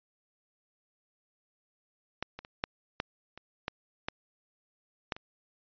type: clicks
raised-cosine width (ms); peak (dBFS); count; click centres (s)
0.3; -16 / -25 / -30 / -12 / -14 / -29 / -16 / -16 / -15 / -28; 10; 2.226 / 2.39 / 2.449 / 2.639 / 3.001 / 3.376 / 3.681 / 4.085 / 5.122 / 5.165
effects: resampled to 11025 Hz